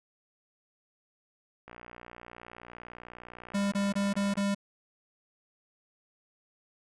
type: click train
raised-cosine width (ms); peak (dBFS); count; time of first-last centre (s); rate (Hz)
0.5; -30; 164; 1.68-4.406; 59.8
type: tone bursts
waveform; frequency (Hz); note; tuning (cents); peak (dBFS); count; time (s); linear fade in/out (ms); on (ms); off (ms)
square; 200; G3; +35; -27; 5; 3.54-4.548; 10; 180; 27
effects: resampled to 24000 Hz